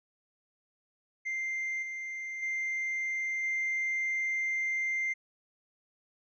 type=tone with level steps; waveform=triangle; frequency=2093 Hz; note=C7; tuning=in tune; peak=-29 / -34 / -28 / -26 dBFS; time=1.25-5.14 s; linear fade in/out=20 ms; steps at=1.82 / 2.42 / 3.43 s; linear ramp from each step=10 ms; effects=tanh soft clip ceiling -24 dBFS + resampled to 16000 Hz